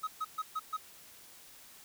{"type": "tone bursts", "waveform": "triangle", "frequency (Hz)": 1270, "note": "D#6", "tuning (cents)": 35, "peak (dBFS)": -30, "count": 5, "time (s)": [0.03, 0.77], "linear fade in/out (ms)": 10, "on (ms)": 44, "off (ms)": 130, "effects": ["white hiss -55 dBFS RMS until 1.84 s"]}